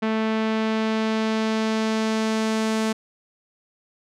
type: tone with low-pass filter sweep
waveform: sawtooth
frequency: 220 Hz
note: A3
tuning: in tune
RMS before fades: -23 dBFS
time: 0.02-2.93 s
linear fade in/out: 10 ms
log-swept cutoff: 2700 to 8800 Hz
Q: 0.92
effects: none